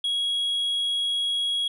sine tone, 3316 Hz, G#7, 3 cents flat, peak -20 dBFS, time 0.04-1.68 s, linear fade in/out 5 ms, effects tanh soft clip ceiling -22 dBFS

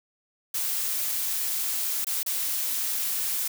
blue noise with dropouts, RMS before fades -28 dBFS, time 0.54-3.48 s, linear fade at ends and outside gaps 5 ms, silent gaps 2.046-2.068 / 2.231-2.262 s, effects none

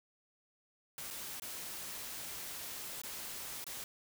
white noise with dropouts, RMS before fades -44 dBFS, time 0.98-3.84 s, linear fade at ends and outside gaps 1 ms, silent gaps 1.104-1.109 / 1.398-1.42 / 3.017-3.035 / 3.642-3.666 s, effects none

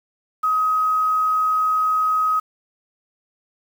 sine tone with quantisation, 1264 Hz, D#6, 27 cents sharp, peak -16 dBFS, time 0.43-2.4 s, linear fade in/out 10 ms, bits 7, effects none

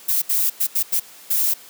violet noise bursts at uneven times, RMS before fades -19 dBFS, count 6, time 0.08-0.22 / 0.29-0.5 / 0.6-0.67 / 0.75-0.83 / 0.92-1 / 1.3-1.54 s, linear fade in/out 10 ms, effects white hiss -44 dBFS RMS until 1.69 s + high-pass 200 Hz 12 dB/octave

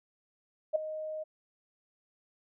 sine tone with ADSR envelope, 622.3 Hz, D#5, in tune, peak -21 dBFS, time 0.73-1.24 s, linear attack 26 ms, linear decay 7 ms, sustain -14 dB, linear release 16 ms, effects none

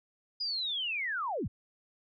sine linear sweep, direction down, 4978 to 43.65 Hz, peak -31 dBFS, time 0.4-1.48 s, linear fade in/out 10 ms, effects none

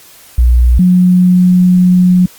sine tone pair in turn, 60.4 / 181 Hz, B1 / F#3, -38 / -38 cents, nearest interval octave + perfect fifth, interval 1900 cents, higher second, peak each -4 dBFS, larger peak neither, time 0.38-0.79 / 0.79-2.26 s, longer second, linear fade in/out 5 ms, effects white hiss -39 dBFS RMS until 2.38 s + Opus 48 kbps

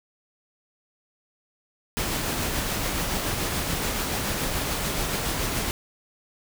pink noise with tremolo, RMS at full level -26 dBFS, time 1.97-5.71 s, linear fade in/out 0 ms, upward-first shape triangle, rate 7 Hz, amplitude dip 30%, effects none

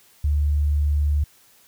sine tone, 73.42 Hz, D2, in tune, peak -17 dBFS, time 0.24-1.24 s, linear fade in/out 5 ms, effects white hiss -55 dBFS RMS until 1.67 s

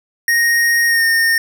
square tone with pitch glide, 1865 to 1830.8 Hz, A#6 to A#6, 0 to -32 cents, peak -12 dBFS, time 0.28-1.38 s, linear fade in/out 2 ms, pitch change -32 cents, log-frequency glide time 0.87-1.03 s, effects none

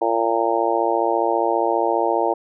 harmonic tone, 114.8 Hz, A#2, 26 cents flat, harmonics 3 / 4 / 5 / 6 / 7 / 8, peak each -24 / -24 / -24 / -24 / -24 / -24 dBFS, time 0.01-2.34 s, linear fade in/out 10 ms, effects none

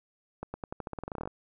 accelerating click train, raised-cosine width 1 ms, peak -22 dBFS, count 17, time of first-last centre 0.43-1.275 s, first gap 110 ms, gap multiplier 0.89, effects none

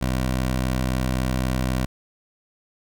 15% pulse tone, 63.8 Hz, C2, 43 cents flat, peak -15 dBFS, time 0.01-1.86 s, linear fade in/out 10 ms, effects none

